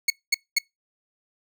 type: tone bursts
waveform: 20% pulse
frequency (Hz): 2200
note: C#7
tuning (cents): -14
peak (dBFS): -12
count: 3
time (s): 0.08-0.586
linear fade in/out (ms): 5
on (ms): 22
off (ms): 220
effects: noise-tail reverb RT60 0.2 s tail -25 dB re dry